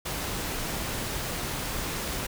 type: noise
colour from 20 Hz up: pink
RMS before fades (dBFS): -32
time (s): 0.05-2.27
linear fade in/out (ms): 10
effects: none